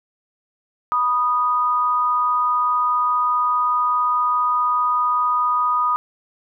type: tone pair together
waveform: sine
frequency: 982 / 1237.2 Hz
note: B5 / D#6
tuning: -10 / -10 cents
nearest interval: major third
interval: 400 cents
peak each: -22 / -17 dBFS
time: 0.92-5.96 s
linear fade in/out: 0 ms
effects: none